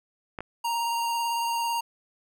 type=clicks; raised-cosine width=0.5 ms; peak=-19 dBFS; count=2; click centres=0.388 / 0.406 s
type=tone with vibrato; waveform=square; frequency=932.3 Hz; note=A#5; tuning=in tune; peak=-26 dBFS; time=0.64-1.81 s; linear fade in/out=10 ms; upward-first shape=sine; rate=18 Hz; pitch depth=14 cents each way
effects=none